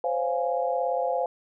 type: chord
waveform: sine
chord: Db major seventh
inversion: third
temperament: equal with one note detuned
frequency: 516.9 / 554.4 / 698.5 / 830.6 Hz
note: C5 / Db5 / F5 / Ab5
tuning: -21 / 0 / 0 / 0 cents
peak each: -27 / -33 / -28 / -31 dBFS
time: 0.04-1.26 s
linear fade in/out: 2 ms
effects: none